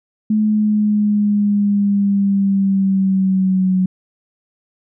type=linear sweep; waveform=sine; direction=down; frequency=214.9 to 185 Hz; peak=-12 dBFS; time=0.3-3.86 s; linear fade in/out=5 ms; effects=none